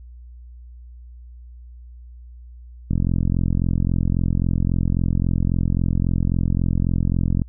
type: click train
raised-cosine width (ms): 5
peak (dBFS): -8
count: 198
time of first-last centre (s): 2.91-7.418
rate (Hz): 43.7
effects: added 60 Hz sine -38 dBFS peak until 7.48 s